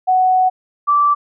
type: tone pair in turn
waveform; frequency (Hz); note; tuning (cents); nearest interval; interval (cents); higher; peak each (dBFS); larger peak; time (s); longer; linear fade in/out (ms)
sine; 743 / 1164.9; F#5 / D6; +7 / -14; minor sixth; 779; second; -10; neither; 0.07-0.5 / 0.87-1.15; first; 20
effects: none

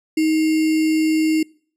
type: tone with sample-and-hold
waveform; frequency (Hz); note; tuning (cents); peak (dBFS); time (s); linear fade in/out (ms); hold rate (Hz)
sine; 314.7; D#4; +20; -14; 0.17-1.43; 5; 2450
effects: noise-tail reverb RT60 0.5 s tail -25 dB re dry + low-pass 11000 Hz 12 dB/octave

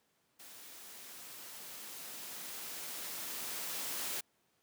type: noise with level ramp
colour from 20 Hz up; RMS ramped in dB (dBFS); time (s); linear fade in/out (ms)
white; -53 to -38; 0.39-4.21; 10
effects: pink hiss -75 dBFS RMS until 4.62 s + high-pass 150 Hz 12 dB/octave

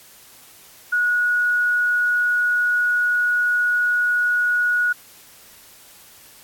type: tone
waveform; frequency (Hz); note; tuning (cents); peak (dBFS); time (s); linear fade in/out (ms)
sine; 1457; F#6; -27; -16; 0.92-4.93; 10
effects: white hiss -47 dBFS RMS until 6.43 s + AAC 64 kbps

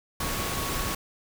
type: tone in noise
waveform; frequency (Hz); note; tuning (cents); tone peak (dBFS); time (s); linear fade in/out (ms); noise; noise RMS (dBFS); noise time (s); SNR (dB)
sine; 1108.7; C#6; 0; -37; 0.2-0.95; 5; pink; -30; 0.2-0.95; -10
effects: none

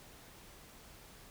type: silence
effects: pink hiss -56 dBFS RMS until 1.3 s

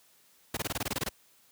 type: noise bursts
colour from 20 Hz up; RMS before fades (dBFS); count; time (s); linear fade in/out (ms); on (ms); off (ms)
pink; -31; 11; 0.54-1.09; 5; 30; 22
effects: white hiss -63 dBFS RMS until 1.51 s + high-pass 80 Hz 12 dB/octave

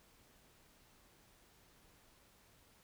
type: silence
effects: pink hiss -67 dBFS RMS until 2.83 s

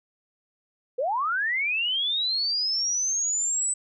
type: linear sweep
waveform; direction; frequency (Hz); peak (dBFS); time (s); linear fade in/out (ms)
sine; up; 466.2 to 8050; -23; 0.98-3.74; 10
effects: none

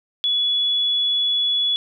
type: tone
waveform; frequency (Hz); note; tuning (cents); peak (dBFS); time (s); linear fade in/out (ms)
sine; 3402; G#7; +41; -17; 0.24-1.76; 0
effects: none

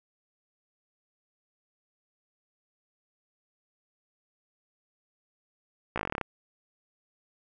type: slowing click train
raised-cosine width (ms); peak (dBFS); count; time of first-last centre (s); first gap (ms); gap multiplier
0.5; -15; 12; 5.96-6.213; 16; 1.07
effects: none

